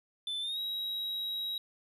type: tone with pitch glide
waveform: triangle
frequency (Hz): 3520 to 3839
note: A7 to B7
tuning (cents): 0 to -50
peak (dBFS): -32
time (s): 0.27-1.58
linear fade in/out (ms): 2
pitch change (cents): +150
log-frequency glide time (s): 0.41-0.59
effects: none